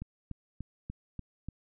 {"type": "click train", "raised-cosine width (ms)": 5, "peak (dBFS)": -26, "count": 6, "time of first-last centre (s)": [0.02, 1.486], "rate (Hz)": 3.41, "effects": []}